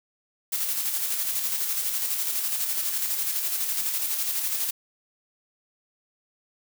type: noise with tremolo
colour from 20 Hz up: blue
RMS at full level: -26 dBFS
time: 0.52-4.71 s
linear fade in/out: 10 ms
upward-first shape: square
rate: 12 Hz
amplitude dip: 35%
effects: none